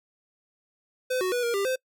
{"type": "tone with pitch steps", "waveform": "square", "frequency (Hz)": [509, 370.2, 488.7, 471.7, 397.1, 517], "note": ["C5", "F#4", "B4", "A#4", "G4", "C5"], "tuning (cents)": [-48, 1, -18, 20, 22, -21], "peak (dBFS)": -25, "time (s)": [1.1, 1.76], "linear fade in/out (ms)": 10, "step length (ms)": 110, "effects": ["noise-tail reverb RT60 0.1 s tail -26 dB re dry"]}